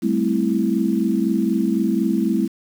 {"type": "chord", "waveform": "sine", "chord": "A minor seventh", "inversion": "third", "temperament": "equal", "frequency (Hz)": [196, 220, 261.6, 329.6], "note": ["G3", "A3", "C4", "E4"], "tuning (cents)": [0, 0, 0, 0], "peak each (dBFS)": [-22, -21, -24, -22], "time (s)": [0.02, 2.48], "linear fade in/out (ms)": 20, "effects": ["7-bit"]}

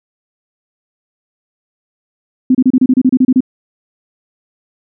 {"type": "tone bursts", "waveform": "sine", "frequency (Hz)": 256.5, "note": "C4", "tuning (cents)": -34, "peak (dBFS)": -5, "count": 12, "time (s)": [2.5, 3.406], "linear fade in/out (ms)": 5, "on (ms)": 48, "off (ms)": 30, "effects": []}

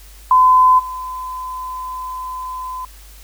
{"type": "tone with level steps", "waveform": "sine", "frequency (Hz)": 1018, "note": "C6", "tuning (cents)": -48, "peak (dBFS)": [-7, -24], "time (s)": [0.31, 2.85], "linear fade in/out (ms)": 2, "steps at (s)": 0.78, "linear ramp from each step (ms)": 20, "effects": ["added 50 Hz sine -39 dBFS peak until 3.23 s", "white hiss -45 dBFS RMS until 3.23 s"]}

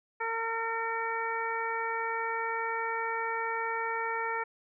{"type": "harmonic tone", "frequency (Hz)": 455.1, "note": "A#4", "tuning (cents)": -42, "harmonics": [1, 2, 3, 4, 5], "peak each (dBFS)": [-37, -34, -36, -37, -39], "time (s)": [0.2, 4.44], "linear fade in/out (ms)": 10, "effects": []}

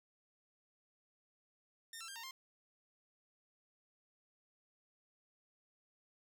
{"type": "tone with pitch steps", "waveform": "10% pulse", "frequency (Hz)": [1823, 1343, 1595, 919, 1055], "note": ["A#6", "E6", "G6", "A#5", "C6"], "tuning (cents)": [-39, 32, 30, -25, 14], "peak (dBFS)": -38, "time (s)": [1.93, 2.31], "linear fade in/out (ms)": 2, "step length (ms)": 76, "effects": []}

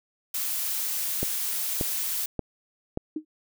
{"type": "noise", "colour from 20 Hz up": "blue", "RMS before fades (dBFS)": -29, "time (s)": [0.34, 2.26], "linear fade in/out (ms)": 5}
{"type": "click train", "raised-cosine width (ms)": 2, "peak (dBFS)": -14, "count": 4, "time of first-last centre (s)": [1.23, 2.974], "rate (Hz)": 1.72}
{"type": "tone with exponential decay", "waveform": "sine", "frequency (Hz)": 309.9, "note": "D#4", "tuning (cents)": -7, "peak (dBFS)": -24, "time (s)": [3.16, 3.25], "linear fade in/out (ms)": 5, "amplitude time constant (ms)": 18}
{"effects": []}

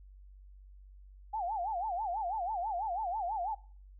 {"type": "tone with vibrato", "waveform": "sine", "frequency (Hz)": 784, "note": "G5", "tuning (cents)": 0, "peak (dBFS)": -32, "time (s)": [1.33, 3.55], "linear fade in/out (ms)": 10, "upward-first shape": "sine", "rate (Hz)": 6.1, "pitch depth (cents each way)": 230, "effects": ["noise-tail reverb RT60 0.4 s tail -19 dB re dry", "added 48 Hz sine -51 dBFS peak until 3.99 s"]}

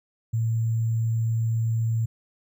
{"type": "tone with sample-and-hold", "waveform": "sine", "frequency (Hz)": 113.5, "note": "A#2", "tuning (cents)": -46, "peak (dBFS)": -21, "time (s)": [0.33, 2.06], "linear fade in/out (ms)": 10, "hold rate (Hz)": 7350, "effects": []}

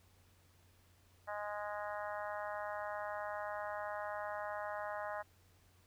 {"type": "harmonic tone", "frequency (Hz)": 207.7, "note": "G#3", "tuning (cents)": 0, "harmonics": [3, 4, 5, 6, 7, 8, 9], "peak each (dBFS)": [-43, -45, -47, -49, -50, -51, -52], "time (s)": [1.27, 5.23], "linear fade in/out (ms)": 20, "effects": ["added 90 Hz sine -67 dBFS peak until 5.86 s", "pink hiss -70 dBFS RMS until 5.86 s"]}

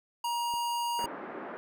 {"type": "tone", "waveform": "square", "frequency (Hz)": 947, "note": "A#5", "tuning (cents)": 27, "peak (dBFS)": -30, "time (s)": [0.24, 1.06], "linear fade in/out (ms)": 5}
{"type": "clicks", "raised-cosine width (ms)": 2, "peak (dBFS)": [-35, -29], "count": 2, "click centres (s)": [0.539, 1.043]}
{"type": "band-pass noise", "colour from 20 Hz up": "pink", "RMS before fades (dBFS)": -41, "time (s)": [0.99, 1.57], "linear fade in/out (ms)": 0, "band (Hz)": [240, 1700], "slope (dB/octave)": 24}
{"effects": []}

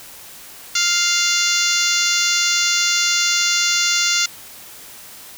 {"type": "harmonic tone with a mistuned harmonic", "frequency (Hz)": 698.5, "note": "F5", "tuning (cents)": 0, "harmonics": [2, 3, 4, 5, 6, 7, 8, 9, 10], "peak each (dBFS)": [-24, -24, -24, -24, -24, -24, -24, -24, -24], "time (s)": [0.75, 4.26], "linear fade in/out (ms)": 5, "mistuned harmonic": 7, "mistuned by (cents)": -37, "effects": ["white hiss -39 dBFS RMS until 5.37 s"]}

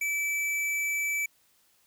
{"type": "tone with hard clipping", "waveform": "sine", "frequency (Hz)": 2310, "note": "D7", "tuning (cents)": -29, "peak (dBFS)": -28, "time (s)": [0.01, 1.26], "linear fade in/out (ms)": 5, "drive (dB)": 18, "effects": ["white hiss -66 dBFS RMS until 1.86 s"]}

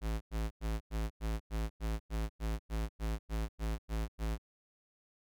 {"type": "tone bursts", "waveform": "square", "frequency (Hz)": 54.7, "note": "A1", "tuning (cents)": -9, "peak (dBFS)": -33, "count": 15, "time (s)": [0.01, 4.382], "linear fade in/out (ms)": 50, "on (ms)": 200, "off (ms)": 98, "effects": []}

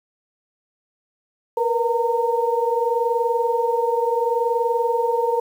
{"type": "tone cluster", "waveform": "sine", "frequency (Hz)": [466.3, 487, 917], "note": ["A#4", "B4", "A#5"], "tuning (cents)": [1, -24, -29], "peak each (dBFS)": -22, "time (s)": [1.57, 5.4], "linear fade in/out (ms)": 5, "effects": ["8-bit"]}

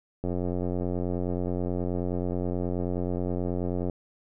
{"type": "click train", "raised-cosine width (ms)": 2, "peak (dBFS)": -17, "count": 328, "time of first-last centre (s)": [0.24, 3.898], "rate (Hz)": 89.4, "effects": []}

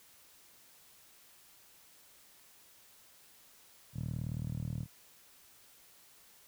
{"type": "tone with band-pass filter", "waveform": "10% pulse", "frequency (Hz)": 38.89, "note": "D#1", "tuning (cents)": 0, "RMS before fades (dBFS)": -38, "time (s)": [3.93, 4.87], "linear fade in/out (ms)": 50, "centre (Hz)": 130, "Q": 2.3, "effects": ["white hiss -61 dBFS RMS until 6.47 s"]}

